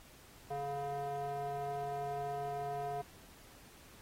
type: tone with band-pass filter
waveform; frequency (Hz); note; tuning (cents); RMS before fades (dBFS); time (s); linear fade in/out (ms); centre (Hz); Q
square; 141.2; C#3; +32; -39; 0.5-3.02; 10; 630; 5.5
effects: pink hiss -59 dBFS RMS until 4.01 s + AAC 48 kbps